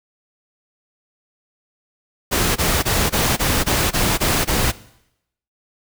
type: noise bursts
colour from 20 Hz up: pink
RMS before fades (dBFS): -18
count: 9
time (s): 2.31-4.72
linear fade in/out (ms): 20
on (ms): 250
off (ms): 20
effects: noise-tail reverb RT60 0.8 s tail -19 dB re dry